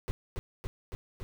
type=noise with echo; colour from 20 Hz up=brown; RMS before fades=-31 dBFS; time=0.08-0.11 s; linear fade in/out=0 ms; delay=280 ms; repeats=4; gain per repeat=-2 dB; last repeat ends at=1.23 s; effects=none